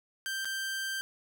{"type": "tone with dropouts", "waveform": "sawtooth", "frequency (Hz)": 1570, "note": "G6", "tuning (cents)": 2, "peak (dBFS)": -29, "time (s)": [0.26, 1.01], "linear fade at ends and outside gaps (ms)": 0, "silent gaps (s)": [0.447, 0.454], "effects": []}